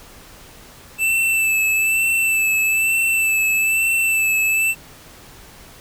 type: tone with vibrato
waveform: square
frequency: 2645 Hz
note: E7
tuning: 5 cents sharp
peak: -16 dBFS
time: 0.98-4.75 s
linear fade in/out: 50 ms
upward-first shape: sine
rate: 1.1 Hz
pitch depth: 28 cents each way
effects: pink hiss -43 dBFS RMS until 5.8 s